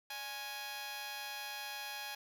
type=tone with amplitude modulation; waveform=10% pulse; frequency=830.6 Hz; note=G#5; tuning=in tune; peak=-30 dBFS; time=0.1-2.15 s; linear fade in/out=5 ms; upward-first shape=sine; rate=245 Hz; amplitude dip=70%; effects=none